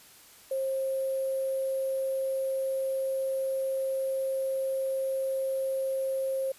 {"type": "tone with sample-and-hold", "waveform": "sine", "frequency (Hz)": 533, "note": "C5", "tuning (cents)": 32, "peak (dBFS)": -27, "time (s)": [0.51, 6.52], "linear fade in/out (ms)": 5, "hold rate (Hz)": 11025, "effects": ["white hiss -54 dBFS RMS until 6.58 s", "resampled to 32000 Hz"]}